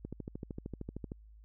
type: click train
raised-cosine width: 3 ms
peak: -27 dBFS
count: 15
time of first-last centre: 0.05-1.119 s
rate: 13.1 Hz
effects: added 53 Hz sine -53 dBFS peak until 1.44 s